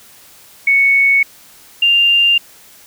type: tone pair in turn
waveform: sine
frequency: 2217 / 2793 Hz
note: C#7 / F7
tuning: 0 / -1 cents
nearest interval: major third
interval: 399 cents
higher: second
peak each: -8 dBFS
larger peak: neither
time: 0.67-1.23 / 1.82-2.38 s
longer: neither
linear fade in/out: 5 ms
effects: white hiss -43 dBFS RMS until 2.86 s